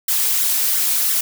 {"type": "noise with flanger", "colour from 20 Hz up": "blue", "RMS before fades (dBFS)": -18, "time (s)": [0.08, 1.21], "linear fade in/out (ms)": 5, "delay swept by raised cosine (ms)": [0.54, 4.74], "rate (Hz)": 2.9, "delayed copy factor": 0.7, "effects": []}